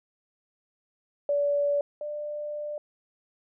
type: tone pair in turn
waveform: sine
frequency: 575 / 594.2 Hz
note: D5 / D5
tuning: -37 / +20 cents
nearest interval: minor second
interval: 57 cents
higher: second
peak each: -22 / -31 dBFS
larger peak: first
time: 1.29-1.81 / 2.01-2.78 s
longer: second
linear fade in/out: 2 ms
effects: none